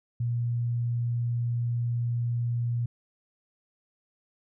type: tone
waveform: sine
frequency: 119.1 Hz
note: A#2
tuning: 38 cents sharp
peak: -25 dBFS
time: 0.2-2.86 s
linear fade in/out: 5 ms
effects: none